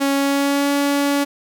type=tone with pitch glide; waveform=sawtooth; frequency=277.2 to 283.5 Hz; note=C#4 to C#4; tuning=0 to +39 cents; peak=-12 dBFS; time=0-1.25 s; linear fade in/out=20 ms; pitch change=+39 cents; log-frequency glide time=0.14-0.71 s; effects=none